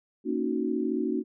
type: chord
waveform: sine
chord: D# minor seventh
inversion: second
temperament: equal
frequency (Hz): 233.1 / 277.2 / 311.1 / 370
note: A#3 / C#4 / D#4 / F#4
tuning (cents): 0 / 0 / 0 / 0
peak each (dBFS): -31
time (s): 0.24-1.24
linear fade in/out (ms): 50
effects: none